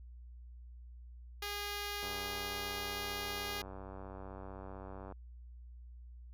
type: tone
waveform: 5% pulse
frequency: 409.6 Hz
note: G#4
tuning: 24 cents flat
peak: -27 dBFS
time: 1.42-3.62 s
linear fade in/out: 5 ms
type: click train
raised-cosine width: 1 ms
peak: -34 dBFS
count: 297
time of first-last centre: 2.03-5.123 s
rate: 95.7 Hz
effects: added 60 Hz sine -49 dBFS peak until 6.33 s